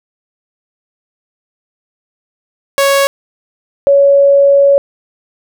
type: tone pair in turn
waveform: sawtooth / sine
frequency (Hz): 554.4 / 559.9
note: C#5 / C#5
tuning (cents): 0 / +17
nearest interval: unison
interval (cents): 17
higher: second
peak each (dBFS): -4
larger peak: neither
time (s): 2.78-3.07 / 3.87-4.78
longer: second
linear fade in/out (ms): 0
effects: none